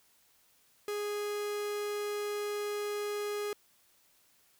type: tone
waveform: 45% pulse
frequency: 414.1 Hz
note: G#4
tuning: 5 cents flat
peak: -33 dBFS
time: 0.88-3.53 s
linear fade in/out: 2 ms
effects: white hiss -67 dBFS RMS until 4.59 s